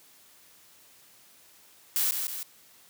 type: noise with echo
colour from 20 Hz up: blue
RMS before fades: -26 dBFS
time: 1.96-2.11 s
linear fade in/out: 0 ms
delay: 160 ms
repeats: 2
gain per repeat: -5 dB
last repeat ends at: 2.43 s
effects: white hiss -57 dBFS RMS until 2.89 s + high-pass 80 Hz 12 dB/octave